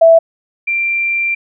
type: tone pair in turn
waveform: sine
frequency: 659.3 / 2365 Hz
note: E5 / D7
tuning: 0 / +12 cents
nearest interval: octave + minor seventh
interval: 2212 cents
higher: second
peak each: -3 / -13 dBFS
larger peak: first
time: 0.01-0.19 / 0.67-1.35 s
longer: second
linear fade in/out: 10 ms
effects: none